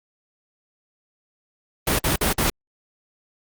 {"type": "noise bursts", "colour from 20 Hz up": "pink", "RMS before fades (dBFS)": -20, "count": 4, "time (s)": [1.87, 2.5], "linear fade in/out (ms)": 5, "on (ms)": 120, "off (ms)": 50, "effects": ["Opus 32 kbps"]}